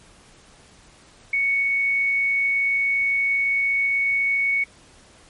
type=tone; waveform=sine; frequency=2222 Hz; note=C#7; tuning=4 cents sharp; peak=-18 dBFS; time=1.33-4.64 s; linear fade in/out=5 ms; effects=pink hiss -51 dBFS RMS until 5.29 s + MP3 48 kbps